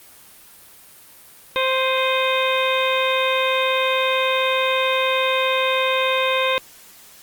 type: harmonic tone with a mistuned harmonic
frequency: 523.3 Hz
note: C5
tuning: in tune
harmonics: 1 / 2 / 3 / 4 / 5 / 6 / 7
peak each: -21 / -23 / -29 / -27 / -25 / -31 / -26 dBFS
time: 1.56-6.58 s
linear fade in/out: 0 ms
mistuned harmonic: 5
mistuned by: -71 cents
effects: white hiss -46 dBFS RMS until 7.22 s + Opus 32 kbps